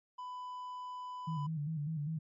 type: tone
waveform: triangle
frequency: 998 Hz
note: B5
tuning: 18 cents sharp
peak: -39 dBFS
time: 0.18-1.47 s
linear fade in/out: 10 ms
type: tone with vibrato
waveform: sine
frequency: 153.1 Hz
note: D#3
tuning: 28 cents flat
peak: -34 dBFS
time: 1.27-2.19 s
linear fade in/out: 10 ms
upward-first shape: square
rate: 5 Hz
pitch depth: 82 cents each way
effects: MP3 32 kbps